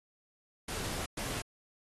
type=noise bursts at uneven times; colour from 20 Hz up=pink; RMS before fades=-38 dBFS; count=2; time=0.68-1.06 / 1.17-1.42 s; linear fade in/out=5 ms; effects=AAC 32 kbps

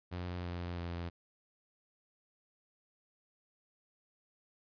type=tone with pitch steps; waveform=sawtooth; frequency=89 / 87.52 / 86.07 Hz; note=F2 / F2 / F2; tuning=+33 / +4 / -25 cents; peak=-34 dBFS; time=0.11-1.1 s; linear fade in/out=20 ms; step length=330 ms; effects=resampled to 11025 Hz

